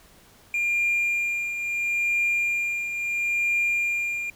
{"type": "tone with tremolo", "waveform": "triangle", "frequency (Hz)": 2400, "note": "D7", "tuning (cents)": 37, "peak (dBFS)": -17, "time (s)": [0.54, 4.3], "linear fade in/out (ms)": 2, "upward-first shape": "triangle", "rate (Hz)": 0.74, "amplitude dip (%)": 65, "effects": ["tanh soft clip ceiling -16 dBFS", "pink hiss -54 dBFS RMS until 4.35 s"]}